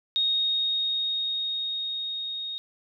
sine tone with level ramp, 3729 Hz, A#7, in tune, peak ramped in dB -21 to -31 dBFS, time 0.16-2.58 s, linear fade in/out 0 ms, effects none

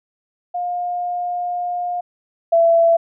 sine tone pair in turn, 710 / 669.7 Hz, F5 / E5, +28 / +27 cents, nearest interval minor second, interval 101 cents, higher first, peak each -20 / -10 dBFS, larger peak second, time 0.54-2.01 / 2.52-2.97 s, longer first, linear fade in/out 10 ms, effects none

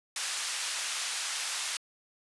white band-pass noise, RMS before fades -34 dBFS, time 0.16-1.77 s, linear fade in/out 2 ms, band 1100 to 8200 Hz, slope 12 dB/octave, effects resampled to 24000 Hz

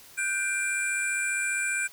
sine tone cluster, 1470 / 1565 / 2375 / 7740 / 9210 Hz, F#6 / G6 / D7 / B8 / D9, -12 / -3 / +19 / -36 / -35 cents, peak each -36 / -31 / -29 / -34 / -36 dBFS, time 0.17-1.88 s, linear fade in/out 20 ms, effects white hiss -51 dBFS RMS until 1.92 s

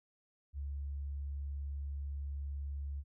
sine tone, 70.5 Hz, C#2, 30 cents sharp, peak -37 dBFS, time 0.53-3.04 s, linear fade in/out 50 ms, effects none

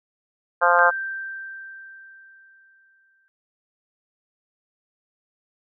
harmonic tone, 174.61 Hz, F3, in tune, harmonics 3 / 4 / 5 / 6 / 7 / 8 / 9, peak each -22 / -22 / -22 / -22 / -22 / -22 / -22 dBFS, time 0.61-0.91 s, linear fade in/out 20 ms
sine tone with exponential decay, 1568 Hz, G6, in tune, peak -22 dBFS, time 0.79-3.28 s, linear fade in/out 0 ms, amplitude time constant 540 ms
effects none

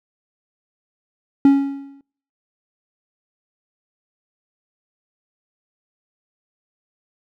triangle tone with exponential decay, 277.2 Hz, C#4, in tune, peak -4 dBFS, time 1.45-2.01 s, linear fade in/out 2 ms, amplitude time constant 120 ms, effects noise-tail reverb RT60 0.5 s tail -24 dB re dry

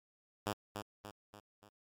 5% pulse tone with echo, 103.83 Hz, G#2, in tune, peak -23 dBFS, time 0.46-0.53 s, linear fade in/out 5 ms, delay 290 ms, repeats 4, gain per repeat -6 dB, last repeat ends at 1.69 s, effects MP3 96 kbps

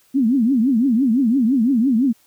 sine tone with vibrato, 246.9 Hz, B3, in tune, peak -13 dBFS, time 0.14-2.13 s, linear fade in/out 20 ms, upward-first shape triangle, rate 5.9 Hz, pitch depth 280 cents each way, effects white hiss -57 dBFS RMS until 2.26 s

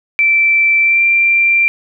sine tone with pitch glide, 2334 to 2364 Hz, D7 to D7, -11 to +11 cents, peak -8 dBFS, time 0.19-1.68 s, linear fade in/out 0 ms, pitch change +22 cents, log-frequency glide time 0.81-1.03 s, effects none

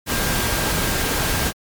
sine tone in noise, 1597 Hz, G6, 32 cents sharp, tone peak -31 dBFS, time 0.06-1.53 s, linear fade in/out 50 ms, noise pink, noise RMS -21 dBFS, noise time 0.06-1.53 s, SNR -13 dB, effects MP3 96 kbps

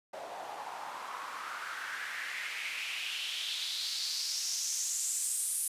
white noise with band-pass filter sweep, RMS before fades -37 dBFS, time 0.13-5.68 s, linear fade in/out 5 ms, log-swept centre 650 to 10000 Hz, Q 3.8, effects resampled to 32000 Hz

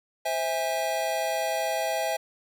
square chord, C augmented, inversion none, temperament just, 523.3 / 654.1 / 817.6 Hz, C5 / E5 / G#5, 0 / -14 / -27 cents, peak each -34 / -29 / -31 dBFS, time 0.25-2.17 s, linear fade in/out 10 ms, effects none

